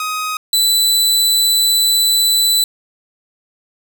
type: tone pair in turn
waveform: sawtooth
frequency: 1256 / 3988 Hz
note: D#6 / B7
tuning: +16 / +16 cents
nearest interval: octave + minor sixth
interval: 2000 cents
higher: second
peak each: -15 / -8 dBFS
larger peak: second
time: 0-0.37 / 0.53-2.64 s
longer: second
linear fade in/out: 2 ms
effects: none